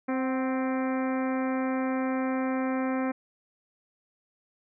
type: harmonic tone with a mistuned harmonic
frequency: 261.6 Hz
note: C4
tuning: in tune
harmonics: 1 / 2 / 3 / 4 / 5 / 6 / 7 / 8 / 9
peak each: -27 / -33 / -37 / -39 / -41 / -43 / -44 / -45 / -46 dBFS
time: 0.08-3.12 s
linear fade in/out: 10 ms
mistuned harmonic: 3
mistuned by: -36 cents
effects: none